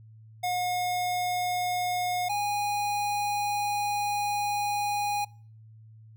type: tone pair in turn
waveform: square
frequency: 721 / 821.7 Hz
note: F#5 / G#5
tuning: -45 / -19 cents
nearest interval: major second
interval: 226 cents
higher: second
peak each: -27 dBFS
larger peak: neither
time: 0.43-2.29 / 2.29-5.25 s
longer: second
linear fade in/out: 10 ms
effects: noise-tail reverb RT60 0.5 s tail -26 dB re dry + added 110 Hz sine -48 dBFS peak until 6.16 s